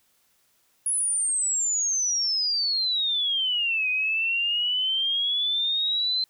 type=exponential two-way sweep; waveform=sine; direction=down then up; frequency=10520 to 2489 to 4109 Hz; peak=-22 dBFS; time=0.86-6.24 s; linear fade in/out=2 ms; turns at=3.89 s; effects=white hiss -66 dBFS RMS until 6.29 s